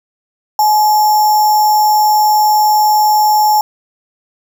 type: tone with sample-and-hold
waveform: sine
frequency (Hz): 850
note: G#5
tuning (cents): +40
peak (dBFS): -7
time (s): 0.59-3.61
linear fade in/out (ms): 2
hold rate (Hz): 6300
effects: none